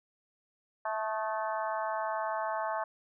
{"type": "harmonic tone with a mistuned harmonic", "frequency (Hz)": 218.3, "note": "A3", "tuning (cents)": -13, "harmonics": [3, 4, 5, 6, 7, 8], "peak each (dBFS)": [-35, -35, -37, -43, -42, -47], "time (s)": [0.85, 2.84], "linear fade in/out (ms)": 5, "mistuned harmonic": 6, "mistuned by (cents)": -61, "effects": []}